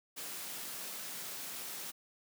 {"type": "high-pass noise", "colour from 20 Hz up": "white", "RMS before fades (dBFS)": -43, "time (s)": [0.16, 1.92], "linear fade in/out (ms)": 20, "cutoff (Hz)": 130, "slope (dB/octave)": 96, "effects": []}